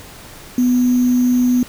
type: tone with sample-and-hold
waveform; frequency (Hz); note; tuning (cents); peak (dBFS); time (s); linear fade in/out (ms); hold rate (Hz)
sine; 248.3; B3; +9; -11; 0.58-1.63; 2; 6300
effects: pink hiss -38 dBFS RMS until 1.68 s